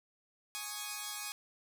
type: chord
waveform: 5% pulse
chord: Ab suspended fourth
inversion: none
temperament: equal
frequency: 830.6 / 1108.7 / 1244.5 Hz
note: Ab5 / Db6 / Eb6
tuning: 0 / 0 / 0 cents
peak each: -31 / -32 / -33 dBFS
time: 0.55-1.32 s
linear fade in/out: 0 ms
effects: none